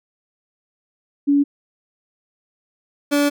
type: tone pair in turn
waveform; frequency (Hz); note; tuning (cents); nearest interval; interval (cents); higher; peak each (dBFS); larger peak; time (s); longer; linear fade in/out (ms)
sine / 30% pulse; 284.4 / 288.4; C#4 / D4; +45 / -31; unison; 24; second; -12; neither; 1.27-1.44 / 3.11-3.3; second; 20
effects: none